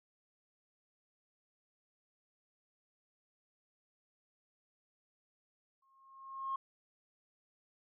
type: tone with exponential growth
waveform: sine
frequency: 1076 Hz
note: C6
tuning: 48 cents sharp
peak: -32 dBFS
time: 5.82-6.56 s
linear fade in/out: 5 ms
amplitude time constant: 160 ms
effects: tanh soft clip ceiling -28 dBFS